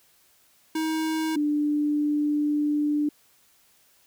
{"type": "tone pair in turn", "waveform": ["square", "sine"], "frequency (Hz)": [317.1, 295.9], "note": ["D#4", "D4"], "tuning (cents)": [33, 13], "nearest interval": "minor second", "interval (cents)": 120, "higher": "first", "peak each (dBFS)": [-25, -21], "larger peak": "second", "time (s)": [[0.75, 1.36], [1.36, 3.09]], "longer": "second", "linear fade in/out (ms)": 5, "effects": ["white hiss -61 dBFS RMS until 4.06 s"]}